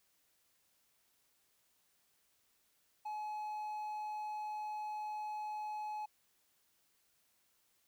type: tone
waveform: triangle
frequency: 849 Hz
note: G#5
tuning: 38 cents sharp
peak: -37 dBFS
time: 3.05-6.06 s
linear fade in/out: 10 ms
effects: white hiss -75 dBFS RMS until 7.87 s